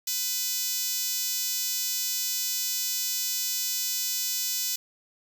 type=tone with high-pass filter; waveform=5% pulse; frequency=500 Hz; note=B4; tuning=21 cents sharp; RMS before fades=-29 dBFS; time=0.07-4.76 s; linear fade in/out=5 ms; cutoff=6700 Hz; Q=0.68; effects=none